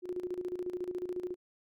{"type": "tone with tremolo", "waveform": "sine", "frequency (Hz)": 360.1, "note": "F#4", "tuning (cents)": -47, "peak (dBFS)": -32, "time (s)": [0.02, 1.36], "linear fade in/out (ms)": 50, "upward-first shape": "square", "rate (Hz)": 14, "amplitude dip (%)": 70, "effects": []}